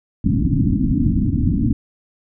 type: low-pass noise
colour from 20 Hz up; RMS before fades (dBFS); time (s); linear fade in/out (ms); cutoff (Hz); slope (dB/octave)
white; -17; 0.24-1.73; 5; 300; 96
effects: none